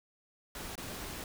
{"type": "noise with dropouts", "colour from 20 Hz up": "pink", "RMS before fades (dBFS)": -42, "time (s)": [0.55, 1.24], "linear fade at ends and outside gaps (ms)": 2, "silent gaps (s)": [0.755, 0.778], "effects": []}